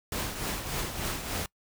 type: noise with tremolo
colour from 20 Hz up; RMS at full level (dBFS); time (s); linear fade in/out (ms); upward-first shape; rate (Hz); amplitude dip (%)
pink; -31; 0.12-1.46; 2; triangle; 3.4; 60
effects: noise-tail reverb RT60 0.1 s tail -24 dB re dry